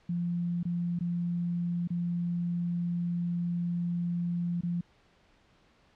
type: tone with dropouts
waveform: sine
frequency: 173.3 Hz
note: F3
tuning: 13 cents flat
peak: -28 dBFS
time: 0.09-4.81 s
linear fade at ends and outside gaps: 5 ms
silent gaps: 0.631-0.652 / 0.99-1.007 / 1.875-1.903 / 4.61-4.633 s
effects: pink hiss -64 dBFS RMS until 5.95 s + low-pass 4000 Hz 12 dB/octave